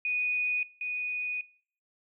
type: tone pair in turn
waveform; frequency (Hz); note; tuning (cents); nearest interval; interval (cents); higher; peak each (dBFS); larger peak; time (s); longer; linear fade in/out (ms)
sine; 2477 / 2477; D#7 / D#7; -8 / -8; unison; 0; neither; -27 / -31; first; 0.05-0.63 / 0.81-1.41; second; 2
effects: noise-tail reverb RT60 0.5 s tail -21 dB re dry